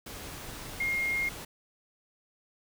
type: tone in noise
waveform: sine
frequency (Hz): 2134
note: C7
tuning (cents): +34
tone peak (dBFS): -27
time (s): 0.8-1.29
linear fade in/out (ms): 5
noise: pink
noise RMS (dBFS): -42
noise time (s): 0.06-1.45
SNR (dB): +12
effects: none